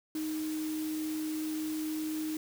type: tone in noise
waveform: sine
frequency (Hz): 311.1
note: D#4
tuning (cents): 0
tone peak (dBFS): -32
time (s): 0.15-2.37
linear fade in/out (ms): 2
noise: white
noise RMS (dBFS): -45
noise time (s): 0.15-2.37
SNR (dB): +10
effects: none